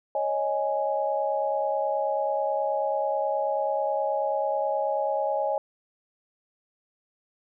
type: chord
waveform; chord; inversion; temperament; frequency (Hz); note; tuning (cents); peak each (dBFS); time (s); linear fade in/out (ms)
sine; C# suspended second; none; just; 554.4 / 623.7 / 831.5; C#5 / D#5 / G#5; 0 / +4 / +2; -28; 0.15-5.58; 2
effects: none